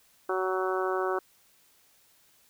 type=harmonic tone; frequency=187 Hz; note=F#3; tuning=19 cents sharp; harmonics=2 / 3 / 4 / 5 / 6 / 7 / 8; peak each=-29 / -35 / -35 / -38 / -35 / -36 / -38 dBFS; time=0.29-1.19 s; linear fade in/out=5 ms; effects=white hiss -63 dBFS RMS until 2.49 s